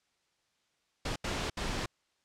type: noise bursts at uneven times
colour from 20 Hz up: pink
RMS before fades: -34 dBFS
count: 3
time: 1.05-1.16 / 1.24-1.5 / 1.57-1.86 s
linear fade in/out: 5 ms
effects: white hiss -75 dBFS RMS until 2.24 s + low-pass 6000 Hz 12 dB/octave